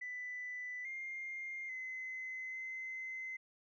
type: tone with pitch steps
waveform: sine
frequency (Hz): 1990 / 2114 / 2044 / 2056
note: B6 / C7 / C7 / C7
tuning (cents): +13 / +17 / -41 / -31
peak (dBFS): -40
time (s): 0.01-3.37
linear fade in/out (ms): 10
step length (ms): 840
effects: tanh soft clip ceiling -36 dBFS